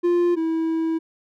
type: tone pair in turn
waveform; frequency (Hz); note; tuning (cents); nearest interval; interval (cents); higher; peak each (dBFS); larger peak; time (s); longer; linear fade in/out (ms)
triangle; 349.2 / 324.8; F4 / E4; 0 / -26; minor second; 126; first; -14 / -18; first; 0.03-0.36 / 0.36-0.99; second; 20
effects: none